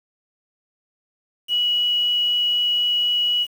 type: tone with quantisation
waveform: sine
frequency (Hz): 2924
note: F#7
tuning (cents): -21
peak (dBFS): -17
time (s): 1.48-3.47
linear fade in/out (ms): 50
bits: 7
effects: none